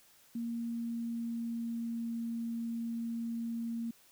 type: tone with pitch glide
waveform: sine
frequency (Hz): 233.1 to 231.2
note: A#3 to A#3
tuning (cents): 0 to -14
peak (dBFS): -34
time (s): 0.35-3.91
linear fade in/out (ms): 5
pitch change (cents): -14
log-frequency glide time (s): 0.5-2.19
effects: white hiss -63 dBFS RMS until 4.11 s